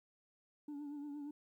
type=tone with vibrato; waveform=sine; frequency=290.3 Hz; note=D4; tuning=20 cents flat; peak=-40 dBFS; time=0.68-1.31 s; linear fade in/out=5 ms; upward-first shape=triangle; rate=8.6 Hz; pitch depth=55 cents each way; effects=tanh soft clip ceiling -42 dBFS + 13-bit